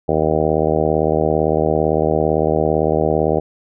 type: harmonic tone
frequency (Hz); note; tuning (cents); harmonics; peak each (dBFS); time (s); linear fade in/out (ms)
77.78; D#2; 0; 1 / 2 / 3 / 4 / 5 / 6 / 7 / 8 / 9 / 10; -26 / -23 / -26 / -24 / -21 / -20 / -23 / -22 / -25 / -26; 0.08-3.4; 10
effects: none